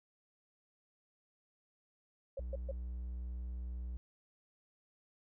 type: tone bursts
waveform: sine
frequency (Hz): 543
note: C#5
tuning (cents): -36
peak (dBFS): -38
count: 3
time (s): 2.37-2.714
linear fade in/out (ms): 5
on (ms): 28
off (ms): 130
type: tone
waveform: triangle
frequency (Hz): 61.1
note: B1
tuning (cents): -18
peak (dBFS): -37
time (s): 2.39-3.97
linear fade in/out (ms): 0
effects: none

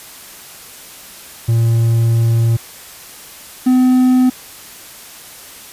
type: tone pair in turn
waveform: triangle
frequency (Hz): 115.2 / 254.2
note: A#2 / C4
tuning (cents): -20 / -50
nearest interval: octave + major second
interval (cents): 1370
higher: second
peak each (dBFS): -8 / -6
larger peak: second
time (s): 1.48-2.57 / 3.66-4.3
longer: first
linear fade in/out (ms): 10
effects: white hiss -36 dBFS RMS until 5.72 s + resampled to 32000 Hz

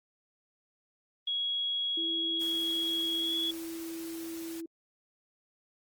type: tone with pitch glide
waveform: sine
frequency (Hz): 3322 to 3368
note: G#7 to G#7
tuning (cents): 0 to +24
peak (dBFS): -29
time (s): 1.27-3.51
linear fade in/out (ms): 5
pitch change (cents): +24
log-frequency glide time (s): 3.2-3.33
type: tone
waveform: sine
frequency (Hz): 330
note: E4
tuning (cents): +2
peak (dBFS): -37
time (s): 1.97-4.66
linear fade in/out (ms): 5
type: noise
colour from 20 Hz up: white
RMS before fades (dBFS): -47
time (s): 2.4-4.61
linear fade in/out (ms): 10
effects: Opus 24 kbps

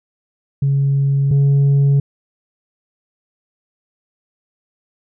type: tone pair in turn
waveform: sine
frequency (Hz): 138.7 / 139.99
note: C#3 / C#3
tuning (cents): +1 / +17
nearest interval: unison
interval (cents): 16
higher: second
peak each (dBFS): -11 / -7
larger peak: second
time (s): 0.62-1.31 / 1.31-2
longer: neither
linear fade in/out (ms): 5
effects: tanh soft clip ceiling -9 dBFS

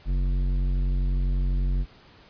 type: tone with tanh clipping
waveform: sine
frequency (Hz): 46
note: F#1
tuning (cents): -9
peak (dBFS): -23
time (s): 0.05-1.86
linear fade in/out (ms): 50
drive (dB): 12
effects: pink hiss -53 dBFS RMS until 2.29 s + resampled to 11025 Hz

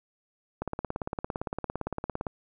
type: click train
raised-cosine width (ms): 1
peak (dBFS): -17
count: 30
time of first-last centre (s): 0.62-2.268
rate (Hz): 17.6
effects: none

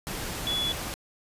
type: tone in noise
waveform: sine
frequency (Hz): 3412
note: G#7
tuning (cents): +46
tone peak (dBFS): -26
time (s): 0.47-0.72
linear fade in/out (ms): 0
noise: pink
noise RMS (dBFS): -34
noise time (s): 0.07-0.94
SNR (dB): +5
effects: resampled to 32000 Hz

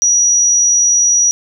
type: tone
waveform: sine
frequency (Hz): 5810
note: F#8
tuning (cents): -32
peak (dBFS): -8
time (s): 0.02-1.31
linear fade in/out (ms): 0
effects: none

